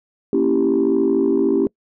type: chord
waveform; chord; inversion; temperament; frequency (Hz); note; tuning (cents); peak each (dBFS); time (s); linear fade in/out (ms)
sine; A# diminished seventh; none; equal with one note detuned; 233.1 / 277.2 / 330.8 / 392; A#3 / C#4 / E4 / G4; 0 / 0 / +6 / 0; -22 / -18 / -19 / -17; 0.33-1.67; 2
effects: noise-tail reverb RT60 0.1 s tail -26 dB re dry + tanh soft clip ceiling -8 dBFS